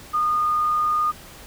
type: tone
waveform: sine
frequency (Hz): 1224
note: D#6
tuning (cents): -29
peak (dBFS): -18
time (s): 0.13-1.12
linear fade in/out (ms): 20
effects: pink hiss -43 dBFS RMS until 1.46 s